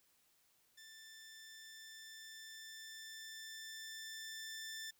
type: tone with level ramp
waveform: 15% pulse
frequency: 1773 Hz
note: A6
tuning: 13 cents sharp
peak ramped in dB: -49 to -38 dBFS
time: 0.77-4.91 s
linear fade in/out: 10 ms
effects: white hiss -74 dBFS RMS until 4.99 s